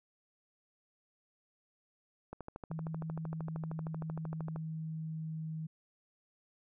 click train, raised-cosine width 1 ms, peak -29 dBFS, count 30, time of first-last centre 2.33-4.561 s, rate 13 Hz
sine tone with pitch glide, 160.7 to 158.49 Hz, E3 to D#3, -44 to +32 cents, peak -37 dBFS, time 2.7-5.67 s, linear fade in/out 10 ms, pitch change -24 cents, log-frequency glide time 2.91-5.52 s
effects none

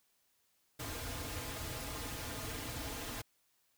pink noise with comb filter, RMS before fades -42 dBFS, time 0.79-3.22 s, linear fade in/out 10 ms, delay 5.3 ms, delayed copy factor -0.8, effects white hiss -75 dBFS RMS until 3.77 s

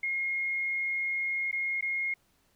sine tone with dropouts, 2147 Hz, C7, 44 cents sharp, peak -28 dBFS, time 0.03-2.14 s, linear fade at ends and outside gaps 5 ms, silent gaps 1.514-1.527 / 1.81-1.824 s, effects pink hiss -69 dBFS RMS until 2.55 s

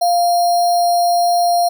sine tone with sample-and-hold, 698.5 Hz, F5, in tune, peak -11 dBFS, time 0.01-1.69 s, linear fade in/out 10 ms, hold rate 4900 Hz, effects none

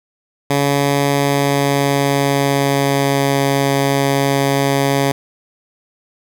10% pulse tone with pitch glide, 141.2 to 138.69 Hz, C#3 to C#3, +32 to +1 cents, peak -5 dBFS, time 0.5-5.12 s, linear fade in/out 5 ms, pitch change -31 cents, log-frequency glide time 1.08-3.43 s, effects none

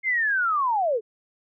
sine linear sweep, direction down, 2137 to 406.5 Hz, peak -20 dBFS, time 0.03-1.01 s, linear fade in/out 50 ms, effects none

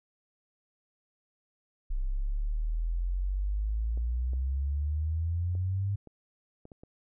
sine exponential sweep, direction up, 31.53 to 101.3 Hz, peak -27 dBFS, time 1.9-5.96 s, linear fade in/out 10 ms
clicks, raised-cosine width 2 ms, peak -35 dBFS, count 7, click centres 3.975 / 4.334 / 5.552 / 6.073 / 6.654 / 6.718 / 6.835 s
effects none

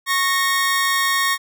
sawtooth tone pair together, 1099.9 / 1855 Hz, C#6 / A#6, -14 / -9 cents, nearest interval major sixth, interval 905 cents, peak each -16 dBFS, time 0.06-1.38 s, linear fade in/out 50 ms, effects none

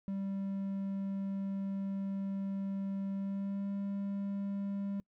triangle tone with pitch glide, 195.6 to 198.9 Hz, G3 to G3, -4 to +25 cents, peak -32 dBFS, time 0.08-5 s, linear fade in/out 0 ms, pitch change +29 cents, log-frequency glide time 3.14-3.7 s, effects noise-tail reverb RT60 0.1 s tail -26 dB re dry

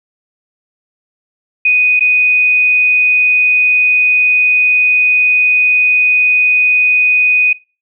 sine tone with dropouts, 2489 Hz, D#7, in tune, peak -7 dBFS, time 1.65-7.53 s, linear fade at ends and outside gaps 5 ms, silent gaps 1.995-2.006 s, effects noise-tail reverb RT60 0.3 s tail -20 dB re dry

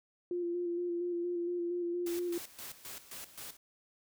sine tone with vibrato, 348.5 Hz, F4, 4 cents flat, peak -32 dBFS, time 0.31-2.38 s, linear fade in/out 2 ms, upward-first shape square, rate 4.3 Hz, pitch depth 20 cents each way
white noise with tremolo, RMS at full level -45 dBFS, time 2.06-3.57 s, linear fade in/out 5 ms, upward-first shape square, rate 3.8 Hz, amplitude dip 75%
effects none

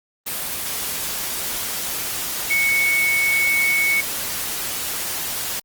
sine tone in noise, 2217 Hz, C#7, in tune, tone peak -16 dBFS, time 2.5-4.01 s, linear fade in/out 10 ms, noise white, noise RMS -26 dBFS, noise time 0.26-5.6 s, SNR +7 dB, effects Opus 24 kbps

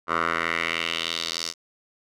10% pulse tone with band-pass filter sweep, 83.2 Hz, E2, 17 cents sharp, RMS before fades -27 dBFS, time 0.07-1.54 s, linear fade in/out 50 ms, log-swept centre 1200 to 5500 Hz, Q 2.5, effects none

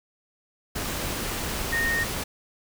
sine tone in noise, 1848 Hz, A#6, 16 cents flat, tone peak -23 dBFS, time 1.72-2.04 s, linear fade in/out 10 ms, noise pink, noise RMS -30 dBFS, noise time 0.75-2.24 s, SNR +4 dB, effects none

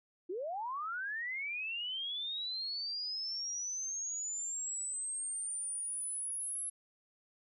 sine linear sweep, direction up, 330.4 to 11020 Hz, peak -36 dBFS, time 0.29-6.7 s, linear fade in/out 10 ms, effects none

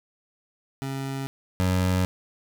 25% pulse tone pair in turn, 135.6 / 91.98 Hz, C#3 / F#2, -38 / -10 cents, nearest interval perfect fifth, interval 672 cents, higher first, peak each -25 / -17 dBFS, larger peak second, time 0.82-1.27 / 1.6-2.05 s, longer neither, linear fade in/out 0 ms, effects 9-bit

